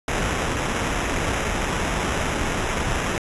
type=noise with sample-and-hold; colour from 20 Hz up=pink; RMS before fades=-24 dBFS; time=0.08-3.18 s; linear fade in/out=2 ms; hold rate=4410 Hz; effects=resampled to 24000 Hz